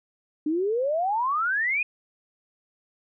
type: exponential sweep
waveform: sine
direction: up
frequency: 293.7 to 2533 Hz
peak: -22 dBFS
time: 0.46-1.83 s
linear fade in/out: 5 ms
effects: none